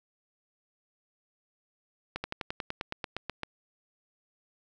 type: slowing click train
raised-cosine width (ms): 0.3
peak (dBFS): -17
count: 13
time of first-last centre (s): 2.16-3.433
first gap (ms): 80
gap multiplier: 1.05
effects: none